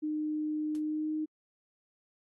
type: tone with pitch glide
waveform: sine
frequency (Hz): 305.4 to 309.3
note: D#4 to D#4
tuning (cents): -32 to -10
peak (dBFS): -30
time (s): 0.02-1.26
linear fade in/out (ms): 20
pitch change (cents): +22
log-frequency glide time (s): 0.8-1.12
type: noise with exponential decay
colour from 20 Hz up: white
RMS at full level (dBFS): -50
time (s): 0.75-0.83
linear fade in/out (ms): 0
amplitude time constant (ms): 16
effects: AAC 32 kbps